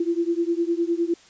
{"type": "beating tone pair", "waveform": "sine", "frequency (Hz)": [335.4, 345.2], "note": ["E4", "F4"], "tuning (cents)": [30, -20], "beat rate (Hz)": 9.8, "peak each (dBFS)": [-23, -24], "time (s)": [0, 1.14], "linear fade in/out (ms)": 5, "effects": ["white hiss -52 dBFS RMS until 1.29 s", "resampled to 16000 Hz"]}